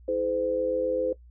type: tone cluster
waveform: sine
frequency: 324.6 / 424.5 / 512 Hz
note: E4 / G#4 / C5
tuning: -27 / +38 / -38 cents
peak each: -33 / -31 / -25 dBFS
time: 0.08-1.13 s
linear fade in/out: 5 ms
effects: noise-tail reverb RT60 0.1 s tail -18 dB re dry + added 60 Hz sine -48 dBFS peak until 1.3 s